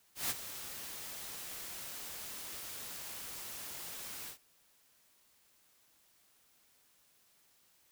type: noise with ADSR envelope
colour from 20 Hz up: white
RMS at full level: -33 dBFS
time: 0.15-4.38 s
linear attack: 150 ms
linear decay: 31 ms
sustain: -12 dB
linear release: 100 ms
effects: white hiss -69 dBFS RMS until 7.91 s